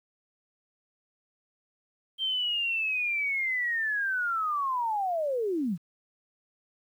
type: linear sweep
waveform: sine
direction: down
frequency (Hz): 3161 to 150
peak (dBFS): -26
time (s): 2.18-5.78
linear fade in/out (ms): 50
effects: 10-bit